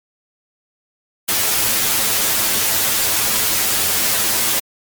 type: noise with comb filter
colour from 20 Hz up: white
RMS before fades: -17 dBFS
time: 1.28-4.6 s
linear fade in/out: 10 ms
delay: 9.1 ms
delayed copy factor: +0.9
effects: MP3 96 kbps